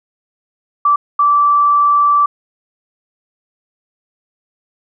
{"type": "tone bursts at uneven times", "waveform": "sine", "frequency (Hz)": 1163, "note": "D6", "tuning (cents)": -17, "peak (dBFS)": -8, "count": 2, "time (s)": [[0.85, 0.96], [1.19, 2.26]], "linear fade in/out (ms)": 5, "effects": []}